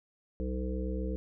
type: harmonic tone with a mistuned harmonic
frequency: 63 Hz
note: B1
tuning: 35 cents sharp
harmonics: 1 / 3 / 5 / 7 / 8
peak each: -33 / -38 / -40 / -41 / -42 dBFS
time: 0.4-1.16 s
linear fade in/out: 0 ms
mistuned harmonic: 8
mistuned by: +17 cents
effects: none